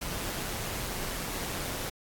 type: noise with amplitude modulation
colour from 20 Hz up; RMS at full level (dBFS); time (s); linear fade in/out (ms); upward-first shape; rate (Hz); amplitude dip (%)
pink; -33; 0.01-1.9; 10; sine; 183; 40
effects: AAC 64 kbps